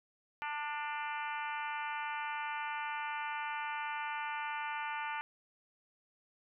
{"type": "harmonic tone with a mistuned harmonic", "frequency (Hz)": 296.9, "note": "D4", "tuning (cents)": 19, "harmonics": [3, 4, 5, 6, 7, 8, 9, 10], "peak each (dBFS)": [-39, -45, -43, -47, -48, -46, -50, -53], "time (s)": [0.42, 5.21], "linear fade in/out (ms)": 0, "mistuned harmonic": 5, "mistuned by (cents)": -31, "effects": []}